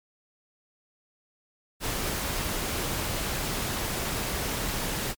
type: noise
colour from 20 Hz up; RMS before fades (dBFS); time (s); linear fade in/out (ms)
pink; -30; 1.8-5.15; 50
effects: MP3 96 kbps